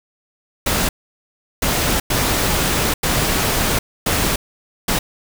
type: noise bursts at uneven times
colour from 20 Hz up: pink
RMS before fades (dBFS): -18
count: 6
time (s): 0.66-0.89 / 1.62-2 / 2.1-2.94 / 3.03-3.79 / 4.06-4.36 / 4.88-4.99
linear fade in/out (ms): 5
effects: none